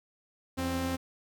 sawtooth tone pair together, 84.2 / 263.2 Hz, E2 / C4, +37 / +10 cents, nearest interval octave + minor sixth, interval 1973 cents, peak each -31 / -27 dBFS, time 0.57-0.97 s, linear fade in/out 20 ms, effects none

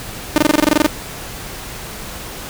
sawtooth tone bursts, 302.3 Hz, D#4, 50 cents flat, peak -5 dBFS, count 12, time 0.36-0.864 s, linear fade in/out 0 ms, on 20 ms, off 24 ms, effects pink hiss -30 dBFS RMS until 2.49 s

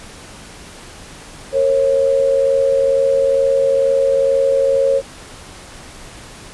sine tone pair together, 461.5 / 543.7 Hz, A#4 / C#5, -17 / -34 cents, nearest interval minor third, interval 283 cents, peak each -19 / -12 dBFS, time 1.52-5.02 s, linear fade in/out 50 ms, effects pink hiss -37 dBFS RMS until 6.53 s + resampled to 24000 Hz

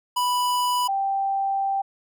square / sine tone pair in turn, 987.8 / 784 Hz, B5 / G5, 0 / 0 cents, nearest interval major third, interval 400 cents, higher first, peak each -21 dBFS, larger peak neither, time 0.16-0.88 / 0.88-1.82 s, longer second, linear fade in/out 10 ms, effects none

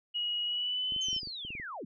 sine tone with pitch glide, 2900 to 3062 Hz, F#7 to G7, -35 to -41 cents, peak -30 dBFS, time 0.14-1.2 s, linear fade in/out 20 ms, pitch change +94 cents, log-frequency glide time 0.45-1.01 s
clicks, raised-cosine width 3 ms, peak -35 dBFS, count 11, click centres 0.922 / 0.963 / 1.085 / 1.13 / 1.164 / 1.232 / 1.273 / 1.45 / 1.505 / 1.552 / 1.599 s
sine linear sweep, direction down, 6500 to 158.4 Hz, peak -38 dBFS, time 1.01-1.85 s, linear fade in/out 5 ms
effects none

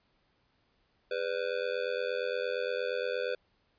square tone with amplitude modulation, 498.1 Hz, B4, 15 cents sharp, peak -27 dBFS, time 1.11-3.35 s, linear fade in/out 5 ms, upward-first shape sine, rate 88.6 Hz, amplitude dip 100%, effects pink hiss -72 dBFS RMS until 3.78 s + resampled to 11025 Hz

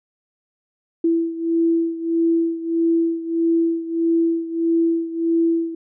sine beating tone pair, 331.6 / 333.2 Hz, E4 / E4, +10 / +19 cents, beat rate 1.6 Hz, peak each -18 / -22 dBFS, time 1.04-5.75 s, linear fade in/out 5 ms, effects none

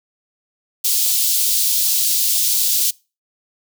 white high-pass noise, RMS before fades -17 dBFS, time 0.84-2.91 s, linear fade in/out 10 ms, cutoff 3500 Hz, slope 24 dB/octave, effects noise-tail reverb RT60 0.3 s tail -24 dB re dry

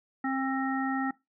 harmonic tone, 266.6 Hz, C4, 33 cents sharp, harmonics 1 / 3 / 5 / 7, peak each -29 / -34 / -36 / -37 dBFS, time 0.24-1.11 s, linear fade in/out 5 ms, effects noise-tail reverb RT60 0.2 s tail -20 dB re dry

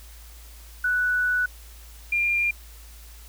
sine tone pair in turn, 1481 / 2398 Hz, F#6 / D7, +1 / +36 cents, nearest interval minor sixth, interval 835 cents, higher second, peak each -20 dBFS, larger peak neither, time 0.84-1.46 / 2.12-2.51 s, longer first, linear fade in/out 5 ms, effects added 56 Hz sine -43 dBFS peak until 3.28 s + white hiss -50 dBFS RMS until 3.28 s

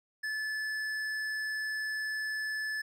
triangle tone with tanh clipping, 1734 Hz, A6, 26 cents flat, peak -34 dBFS, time 0.23-2.82 s, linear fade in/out 10 ms, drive 15 dB, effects none

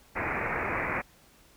white low-pass noise, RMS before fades -31 dBFS, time 0.15-1.02 s, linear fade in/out 20 ms, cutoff 2400 Hz, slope 96 dB/octave, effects pink hiss -59 dBFS RMS until 1.56 s

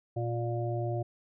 harmonic tone, 117.9 Hz, A#2, 20 cents sharp, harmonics 1 / 3 / 5 / 6, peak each -31 / -36 / -38 / -39 dBFS, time 0.16-1.03 s, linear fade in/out 10 ms, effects none

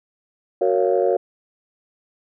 sine chord, Gb major seventh, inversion none, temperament just, 370 / 462.5 / 555 / 693.7 Hz, Gb4 / Bb4 / Db5 / F5, 0 / -14 / +2 / -12 cents, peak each -20 / -20 / -20 / -24 dBFS, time 0.61-1.17 s, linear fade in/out 5 ms, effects tanh soft clip ceiling -6 dBFS

